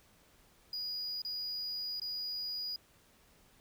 triangle tone with dropouts, 4905 Hz, D#8, 26 cents flat, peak -35 dBFS, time 0.73-2.76 s, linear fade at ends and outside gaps 2 ms, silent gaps 1.219-1.249 / 1.999-2.017 s, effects pink hiss -65 dBFS RMS until 3.6 s

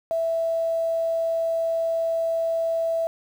sine tone, 659.3 Hz, E5, in tune, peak -21 dBFS, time 0.11-3.07 s, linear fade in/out 0 ms, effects 8-bit

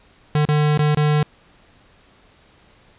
square tone with dropouts, 150 Hz, D3, 37 cents sharp, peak -15 dBFS, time 0.35-1.23 s, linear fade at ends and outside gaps 2 ms, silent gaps 0.453-0.487 / 0.776-0.791 / 0.948-0.971 s, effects pink hiss -53 dBFS RMS until 2.98 s + resampled to 8000 Hz

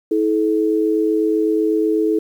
sine tone pair together, 322.6 / 430.6 Hz, E4 / A4, -37 / -37 cents, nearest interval perfect fourth, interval 500 cents, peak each -17 dBFS, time 0.11-2.19 s, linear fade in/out 5 ms, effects 8-bit

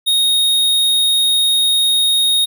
square tone, 3729 Hz, A#7, in tune, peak -12 dBFS, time 0.06-2.46 s, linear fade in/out 20 ms, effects none

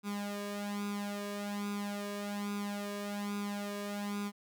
sawtooth tone with flanger, 203.9 Hz, G#3, 32 cents flat, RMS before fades -38 dBFS, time 0.03-4.32 s, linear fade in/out 50 ms, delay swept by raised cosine 0.81 to 1.78 ms, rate 1.2 Hz, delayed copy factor +0.75, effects none

